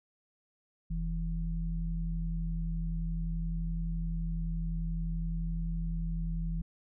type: tone pair together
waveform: sine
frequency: 44.17 / 164.81 Hz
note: F1 / E3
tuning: +20 / 0 cents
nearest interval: octave + major seventh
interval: 2280 cents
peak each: -32 / -35 dBFS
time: 0.9-6.62 s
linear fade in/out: 10 ms
effects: none